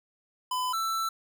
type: tone pair in turn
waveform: square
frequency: 1007 / 1329.9 Hz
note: B5 / E6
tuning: +33 / +15 cents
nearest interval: perfect fourth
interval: 482 cents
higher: second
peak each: -28 dBFS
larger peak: neither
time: 0.51-0.73 / 0.73-1.09 s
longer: second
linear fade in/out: 5 ms
effects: none